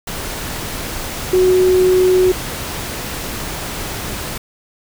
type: tone in noise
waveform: sine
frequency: 368.8 Hz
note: F#4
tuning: 6 cents flat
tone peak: -9 dBFS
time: 1.33-2.32 s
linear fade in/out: 5 ms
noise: pink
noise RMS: -25 dBFS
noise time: 0.07-4.38 s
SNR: +13 dB
effects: none